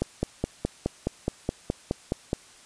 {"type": "click train", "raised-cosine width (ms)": 2, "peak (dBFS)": -11, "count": 12, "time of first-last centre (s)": [0.02, 2.331], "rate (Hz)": 4.76, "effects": ["white hiss -52 dBFS RMS until 2.65 s", "resampled to 22050 Hz"]}